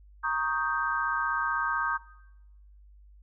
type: chord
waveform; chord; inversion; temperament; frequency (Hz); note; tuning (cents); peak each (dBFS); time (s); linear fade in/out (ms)
sine; Eb dominant seventh; second; equal; 932.3 / 1108.7 / 1244.5 / 1568; Bb5 / Db6 / Eb6 / G6; 0 / 0 / 0 / 0; -33 / -33 / -31 / -30; 0.23-1.98; 20
effects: noise-tail reverb RT60 0.9 s tail -20 dB re dry + added 50 Hz sine -51 dBFS peak until 3.22 s